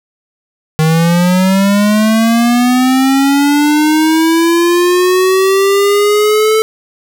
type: linear sweep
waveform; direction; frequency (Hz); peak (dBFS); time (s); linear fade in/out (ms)
square; up; 155.6 to 440; -8; 0.79-6.62; 0
effects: none